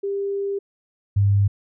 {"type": "tone pair in turn", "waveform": "sine", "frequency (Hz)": [397.9, 100.25], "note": ["G4", "G2"], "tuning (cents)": [26, 39], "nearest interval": "2 octaves", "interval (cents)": 2387, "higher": "first", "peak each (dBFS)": [-22, -14], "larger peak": "second", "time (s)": [[0.03, 0.59], [1.16, 1.48]], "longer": "first", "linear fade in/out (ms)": 10, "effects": []}